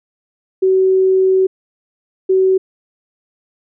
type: tone pair in turn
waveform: sine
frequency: 378 / 378 Hz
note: F#4 / F#4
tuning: +37 / +37 cents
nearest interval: unison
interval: 0 cents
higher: neither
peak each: -9 dBFS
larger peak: neither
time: 0.62-1.47 / 2.29-2.58 s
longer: first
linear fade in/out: 10 ms
effects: none